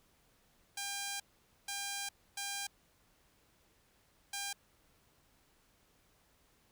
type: tone bursts at uneven times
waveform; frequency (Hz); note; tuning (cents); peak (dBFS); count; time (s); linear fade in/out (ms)
5% pulse; 800; G5; +35; -26; 4; 0.77-1.2 / 1.68-2.09 / 2.37-2.67 / 4.33-4.53; 5
effects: pink hiss -70 dBFS RMS until 6.71 s